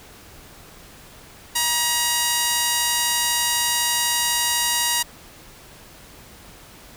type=tone with amplitude modulation; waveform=5% pulse; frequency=952 Hz; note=A#5; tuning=36 cents sharp; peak=-5 dBFS; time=1.55-5.03 s; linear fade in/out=10 ms; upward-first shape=sine; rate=276 Hz; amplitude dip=35%; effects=pink hiss -45 dBFS RMS until 6.96 s